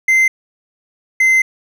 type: tone pair in turn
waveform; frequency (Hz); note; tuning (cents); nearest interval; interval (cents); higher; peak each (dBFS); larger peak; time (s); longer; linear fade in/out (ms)
triangle; 2075 / 2067; C7 / C7; -15 / -22; unison; 7; first; -7; neither; 0.08-0.28 / 1.2-1.42; second; 5
effects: none